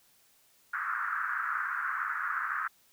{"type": "band-pass noise", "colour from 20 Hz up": "white", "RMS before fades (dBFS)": -33, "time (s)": [0.73, 2.68], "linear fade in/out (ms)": 10, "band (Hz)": [1200, 1600], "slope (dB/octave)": 48, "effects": ["white hiss -65 dBFS RMS until 2.92 s"]}